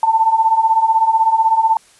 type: beating tone pair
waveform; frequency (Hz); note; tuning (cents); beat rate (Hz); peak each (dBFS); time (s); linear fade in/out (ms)
sine; 880 / 896; A5 / A5; 0 / +31; 16; -16 / -12; 0.03-1.77; 2
effects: white hiss -49 dBFS RMS until 1.99 s + resampled to 24000 Hz